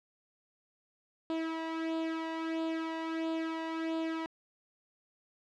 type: tone with flanger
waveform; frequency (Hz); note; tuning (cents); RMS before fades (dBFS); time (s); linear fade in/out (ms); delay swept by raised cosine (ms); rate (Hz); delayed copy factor
sawtooth; 324.4; E4; -28; -35; 1.3-4.26; 0; 0.25 to 1.08; 1.5; +0.65
effects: low-pass 3000 Hz 12 dB/octave